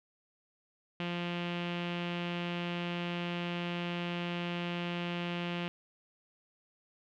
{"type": "tone with low-pass filter", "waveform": "sawtooth", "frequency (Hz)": 173.9, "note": "F3", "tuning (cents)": -7, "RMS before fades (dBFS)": -36, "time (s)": [1, 5.68], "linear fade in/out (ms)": 0, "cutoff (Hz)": 2900, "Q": 3.8, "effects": []}